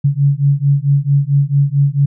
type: beating tone pair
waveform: sine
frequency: 138.9 / 143.4 Hz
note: C#3 / D3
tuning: +4 / -41 cents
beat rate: 4.5 Hz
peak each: -13 dBFS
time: 0.04-2.06 s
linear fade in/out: 10 ms
effects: none